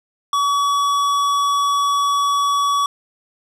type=tone with tanh clipping; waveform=sine; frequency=1135 Hz; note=C#6; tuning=41 cents sharp; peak=-17 dBFS; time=0.33-2.86 s; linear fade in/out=2 ms; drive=15 dB; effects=none